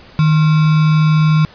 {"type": "tone with sample-and-hold", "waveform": "sine", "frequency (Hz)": 155.56, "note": "D#3", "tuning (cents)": 0, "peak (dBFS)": -8, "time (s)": [0.19, 1.45], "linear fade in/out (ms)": 0, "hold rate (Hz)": 1225, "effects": ["pink hiss -41 dBFS RMS until 1.54 s", "resampled to 11025 Hz"]}